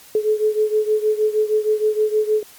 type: beating tone pair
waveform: sine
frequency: 427 / 433.4 Hz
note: G#4 / A4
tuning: +48 / -26 cents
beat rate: 6.4 Hz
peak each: -17 / -20 dBFS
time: 0.15-2.43 s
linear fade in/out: 2 ms
effects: white hiss -45 dBFS RMS until 2.58 s + MP3 96 kbps